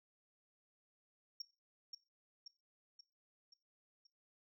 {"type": "tone with echo", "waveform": "sine", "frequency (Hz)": 5530, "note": "F8", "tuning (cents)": -18, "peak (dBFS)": -39, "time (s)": [1.4, 1.42], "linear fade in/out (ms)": 5, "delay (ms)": 530, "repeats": 5, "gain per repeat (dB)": -5, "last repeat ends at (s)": 4.07, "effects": ["noise-tail reverb RT60 0.3 s tail -19 dB re dry", "tanh soft clip ceiling -40 dBFS"]}